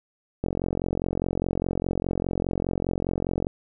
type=click train; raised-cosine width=2 ms; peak=-12 dBFS; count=137; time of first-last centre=0.44-3.469 s; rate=44.9 Hz; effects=none